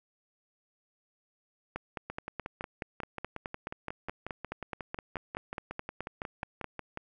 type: two click trains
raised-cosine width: 0.5 ms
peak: -22 / -20 dBFS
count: 28 / 24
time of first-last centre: 2.1-6.974 / 1.76-6.643 s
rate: 5.54 / 4.71 Hz
effects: none